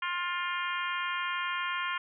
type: harmonic tone with a mistuned harmonic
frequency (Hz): 352.7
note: F4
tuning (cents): +17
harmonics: 3 / 4 / 5 / 6 / 7 / 8 / 9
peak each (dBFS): -34 / -36 / -38 / -40 / -41 / -42 / -43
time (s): 0.02-1.98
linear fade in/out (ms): 5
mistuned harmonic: 7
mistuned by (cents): -27
effects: none